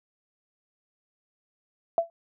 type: tone with exponential decay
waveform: sine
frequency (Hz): 672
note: E5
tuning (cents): +33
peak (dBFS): -15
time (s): 1.98-2.1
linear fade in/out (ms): 1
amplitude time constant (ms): 24
effects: none